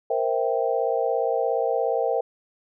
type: chord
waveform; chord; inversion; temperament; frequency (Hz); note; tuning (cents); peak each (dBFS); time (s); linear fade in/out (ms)
sine; C dominant seventh; third; equal; 466.2 / 523.3 / 659.3 / 784; Bb4 / C5 / E5 / G5; 0 / 0 / 0 / 0; -25 / -26 / -27 / -28; 0.1-2.21; 5
effects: none